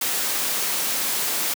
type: noise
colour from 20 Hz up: white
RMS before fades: -24 dBFS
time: 0.01-1.54 s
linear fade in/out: 5 ms
effects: high-pass 200 Hz 12 dB/octave